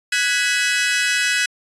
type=chord; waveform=sawtooth; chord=G# minor seventh; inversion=third; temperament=equal with one note detuned; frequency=1480 / 1661.2 / 1975.5 / 2555 Hz; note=F#6 / G#6 / B6 / D#7; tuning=0 / 0 / 0 / +45 cents; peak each=-19 dBFS; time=0.12-1.46 s; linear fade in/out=5 ms; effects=resampled to 22050 Hz